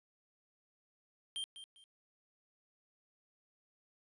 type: tone with echo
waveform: square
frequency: 3168 Hz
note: G7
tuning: 18 cents sharp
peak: -38 dBFS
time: 1.36-1.44 s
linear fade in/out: 0 ms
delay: 200 ms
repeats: 2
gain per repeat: -11 dB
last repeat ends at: 1.84 s
effects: resampled to 24000 Hz + 13-bit